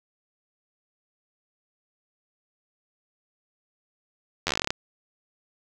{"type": "slowing click train", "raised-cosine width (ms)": 0.2, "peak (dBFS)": -7, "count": 13, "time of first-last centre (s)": [4.47, 4.705], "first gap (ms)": 11, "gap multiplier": 1.1, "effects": []}